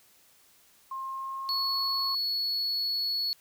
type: tone with pitch glide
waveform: sine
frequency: 1064 to 1082 Hz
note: C6 to C#6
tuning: +29 to -42 cents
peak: -33 dBFS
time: 0.91-2.15 s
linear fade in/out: 5 ms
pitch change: +29 cents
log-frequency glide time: 1.03-1.78 s
type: tone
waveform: triangle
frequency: 4388 Hz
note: C#8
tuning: 18 cents flat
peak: -26 dBFS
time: 1.49-3.33 s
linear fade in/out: 0 ms
effects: white hiss -61 dBFS RMS until 3.4 s